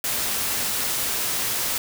white noise, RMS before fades -25 dBFS, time 0.04-1.78 s, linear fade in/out 2 ms, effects none

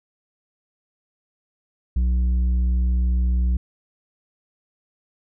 sine tone with tanh clipping, 61.4 Hz, B1, 9 cents flat, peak -18 dBFS, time 1.96-3.57 s, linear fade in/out 5 ms, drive 6 dB, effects none

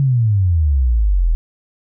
sine exponential sweep, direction down, 142.2 to 38.89 Hz, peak -11 dBFS, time 0-1.35 s, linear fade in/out 0 ms, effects none

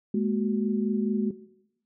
sine tone cluster, 210.2 / 234.8 / 372.7 Hz, G#3 / A#3 / F#4, +21 / +13 / +13 cents, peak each -24 / -30 / -30 dBFS, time 0.14-1.31 s, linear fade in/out 5 ms, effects noise-tail reverb RT60 0.8 s tail -17 dB re dry

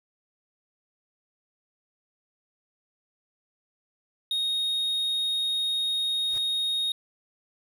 triangle tone, 3729 Hz, A#7, in tune, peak -23 dBFS, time 4.31-6.92 s, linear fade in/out 2 ms
pink noise with exponential growth, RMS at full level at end -42 dBFS, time 6.2-6.38 s, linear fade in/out 0 ms, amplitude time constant 39 ms
effects none

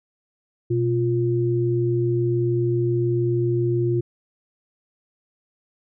sine tone pair together, 122.89 / 350 Hz, B2 / F4, -8 / +4 cents, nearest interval octave + tritone, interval 1812 cents, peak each -21 dBFS, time 0.7-4.01 s, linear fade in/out 10 ms, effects none

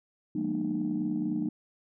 sine tone cluster, 159.7 / 190.3 / 220.2 / 239.8 / 304 Hz, D#3 / F#3 / A3 / A#3 / D#4, +45 / +49 / +2 / +49 / -40 cents, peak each -39 / -34 / -34 / -35 / -30 dBFS, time 0.35-1.49 s, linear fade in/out 5 ms, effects tanh soft clip ceiling -20 dBFS

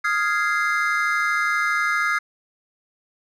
triangle chord, F minor seventh, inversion third, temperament equal with one note detuned, 1244.5 / 1396.9 / 1661.2 / 2082 Hz, Eb6 / F6 / Ab6 / C7, 0 / 0 / 0 / -9 cents, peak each -23 dBFS, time 0.04-2.19 s, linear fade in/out 10 ms, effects none

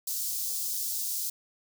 white high-pass noise, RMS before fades -32 dBFS, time 0.07-1.3 s, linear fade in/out 5 ms, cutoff 4700 Hz, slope 24 dB/octave, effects none

